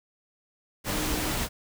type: tone in noise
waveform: sine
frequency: 305.7 Hz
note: D#4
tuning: 30 cents flat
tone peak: -34 dBFS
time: 0.91-1.35 s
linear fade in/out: 50 ms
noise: pink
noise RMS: -29 dBFS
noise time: 0.84-1.49 s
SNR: -8 dB
effects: none